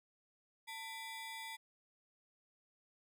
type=ring-modulated tone; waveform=25% pulse; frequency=1448 Hz; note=F#6; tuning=38 cents flat; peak=-38 dBFS; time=0.67-1.57 s; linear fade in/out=20 ms; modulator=552 Hz; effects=none